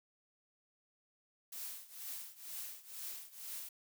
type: noise with tremolo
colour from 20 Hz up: blue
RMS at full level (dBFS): -43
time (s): 1.52-3.69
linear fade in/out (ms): 5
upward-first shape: triangle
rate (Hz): 2.1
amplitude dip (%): 90
effects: none